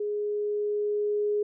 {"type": "tone with level ramp", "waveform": "sine", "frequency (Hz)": 416, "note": "G#4", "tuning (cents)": 3, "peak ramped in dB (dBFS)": [-27, -23], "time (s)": [0, 1.43], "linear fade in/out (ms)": 5, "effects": []}